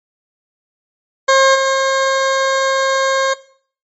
20% pulse tone with level steps, 536 Hz, C5, 42 cents sharp, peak -3 / -8 dBFS, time 1.28-3.34 s, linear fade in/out 10 ms, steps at 1.54 s, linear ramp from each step 20 ms, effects noise-tail reverb RT60 0.5 s tail -17 dB re dry + MP3 32 kbps

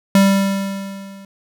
square tone with level ramp, 196 Hz, G3, in tune, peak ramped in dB -8 to -37 dBFS, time 0.15-1.25 s, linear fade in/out 2 ms, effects none

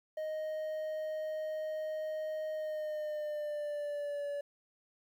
triangle tone with pitch glide, 622.3 to 574 Hz, D#5 to D5, 0 to -40 cents, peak -33 dBFS, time 0.17-4.41 s, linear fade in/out 5 ms, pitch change -140 cents, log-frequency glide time 2.52-4.27 s, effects 11-bit

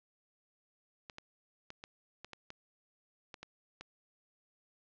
clicks, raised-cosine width 0.2 ms, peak -28 dBFS, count 10, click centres 1.098 / 1.184 / 1.704 / 1.839 / 2.246 / 2.333 / 2.504 / 3.342 / 3.43 / 3.81 s, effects low-pass 5000 Hz 12 dB/octave

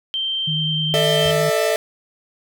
sine tone, 3136 Hz, G7, in tune, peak -20 dBFS, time 0.14-1.31 s, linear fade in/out 0 ms
sine tone with vibrato, 155.56 Hz, D#3, in tune, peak -22 dBFS, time 0.47-1.5 s, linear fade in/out 10 ms, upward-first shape sine, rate 9.7 Hz, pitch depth 19 cents each way
45% pulse chord, A suspended fourth, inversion none, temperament equal with one note detuned, 440 / 600.4 / 659.3 Hz, A4 / D5 / E5, 0 / +38 / 0 cents, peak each -21 dBFS, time 0.94-1.76 s, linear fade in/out 0 ms
sine tone with exponential decay, 82.2 Hz, E2, 4 cents flat, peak -27 dBFS, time 1.25-1.46 s, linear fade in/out 5 ms, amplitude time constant 44 ms
effects none

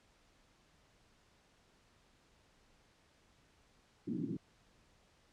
white band-pass noise, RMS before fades -39 dBFS, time 4.07-4.37 s, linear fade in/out 5 ms, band 130 to 320 Hz, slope 48 dB/octave, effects pink hiss -69 dBFS RMS until 5.32 s + low-pass 7000 Hz 12 dB/octave

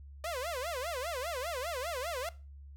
sawtooth tone with vibrato, 587 Hz, D5, 1 cent flat, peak -31 dBFS, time 0.24-2.29 s, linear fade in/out 2 ms, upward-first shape sine, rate 5 Hz, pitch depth 300 cents each way, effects noise-tail reverb RT60 0.3 s tail -18 dB re dry + added 70 Hz sine -47 dBFS peak until 2.76 s

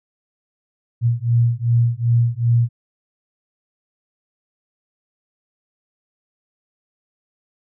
sine beating tone pair, 116.9 / 119.5 Hz, A#2 / A#2, +5 / +43 cents, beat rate 2.6 Hz, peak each -17 dBFS, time 1.01-2.69 s, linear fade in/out 50 ms, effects none

